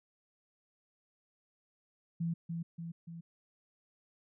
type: tone with echo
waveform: sine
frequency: 167.4 Hz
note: E3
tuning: 27 cents sharp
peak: -31 dBFS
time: 2.2-2.34 s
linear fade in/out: 10 ms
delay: 290 ms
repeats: 3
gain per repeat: -4 dB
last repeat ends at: 3.21 s
effects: none